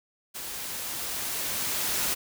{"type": "noise with level ramp", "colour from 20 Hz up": "white", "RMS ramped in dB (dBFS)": [-37, -27], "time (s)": [0.34, 2.15], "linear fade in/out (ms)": 20, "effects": []}